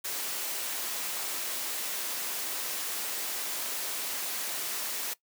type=high-pass noise; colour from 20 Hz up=white; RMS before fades=-34 dBFS; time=0.04-5.14 s; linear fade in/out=10 ms; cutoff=300 Hz; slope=12 dB/octave; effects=noise-tail reverb RT60 0.1 s tail -19 dB re dry